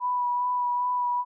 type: tone with vibrato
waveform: sine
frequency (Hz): 983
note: B5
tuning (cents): -8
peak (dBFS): -23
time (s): 0-1.25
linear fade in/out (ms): 50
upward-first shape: sine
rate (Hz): 2.5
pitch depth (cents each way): 16
effects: none